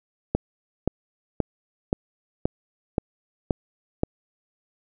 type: click train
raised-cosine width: 2 ms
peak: -7 dBFS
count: 8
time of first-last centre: 0.35-4.034 s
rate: 1.9 Hz
effects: none